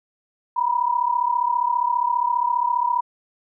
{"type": "tone pair together", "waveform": "sine", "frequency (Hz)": [952.9, 987.8], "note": ["A#5", "B5"], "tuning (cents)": [38, 0], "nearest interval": "minor second", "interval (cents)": 62, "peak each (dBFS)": -21, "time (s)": [0.56, 3.01], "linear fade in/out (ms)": 10, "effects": []}